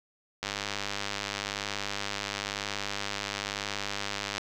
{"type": "click train", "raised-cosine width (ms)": 0.2, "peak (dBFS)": -14, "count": 400, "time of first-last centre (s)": [0.43, 4.38], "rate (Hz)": 101, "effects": []}